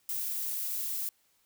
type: noise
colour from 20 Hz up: violet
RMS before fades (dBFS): -34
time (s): 0.09-1.09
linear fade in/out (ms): 2
effects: white hiss -70 dBFS RMS until 1.45 s